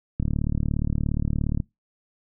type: click train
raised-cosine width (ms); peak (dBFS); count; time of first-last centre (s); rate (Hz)
5; -12; 53; 0.2-1.602; 37.1
effects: noise-tail reverb RT60 0.2 s tail -25 dB re dry